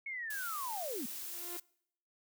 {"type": "linear sweep", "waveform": "sine", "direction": "down", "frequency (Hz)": [2217, 207.7], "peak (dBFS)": -38, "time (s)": [0.06, 1.06], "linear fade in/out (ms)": 5}
{"type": "noise", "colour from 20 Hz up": "blue", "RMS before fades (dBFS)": -43, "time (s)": [0.3, 1.6], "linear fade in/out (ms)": 5}
{"type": "tone with exponential growth", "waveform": "sawtooth", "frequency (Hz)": 349.2, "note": "F4", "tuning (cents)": 0, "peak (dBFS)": -39, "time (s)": [1.01, 1.57], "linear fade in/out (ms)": 5, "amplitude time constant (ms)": 120}
{"effects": ["noise-tail reverb RT60 0.7 s tail -24 dB re dry"]}